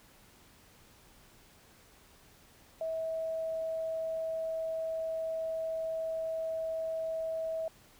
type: tone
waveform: sine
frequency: 647 Hz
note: E5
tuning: 32 cents flat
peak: -32 dBFS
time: 2.81-7.68 s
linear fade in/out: 2 ms
effects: pink hiss -60 dBFS RMS until 7.99 s